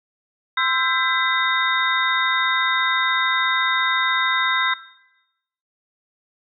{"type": "tone cluster", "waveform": "sine", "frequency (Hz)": [1032, 1336, 1585, 2011, 3697], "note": ["C6", "E6", "G6", "B6", "A#7"], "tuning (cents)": [-24, 23, 19, 31, -15], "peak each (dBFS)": -24, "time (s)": [0.57, 4.74], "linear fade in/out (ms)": 5, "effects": ["noise-tail reverb RT60 0.9 s tail -17 dB re dry"]}